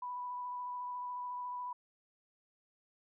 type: tone with vibrato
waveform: sine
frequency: 987.8 Hz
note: B5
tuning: in tune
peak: -38 dBFS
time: 0.02-1.73 s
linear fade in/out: 5 ms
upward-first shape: square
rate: 14 Hz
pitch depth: 10 cents each way
effects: none